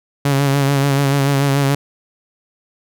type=tone with vibrato; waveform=sawtooth; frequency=139.4 Hz; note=C#3; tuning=10 cents sharp; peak=-9 dBFS; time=0.25-1.75 s; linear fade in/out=5 ms; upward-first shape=sine; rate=6.9 Hz; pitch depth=38 cents each way; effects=none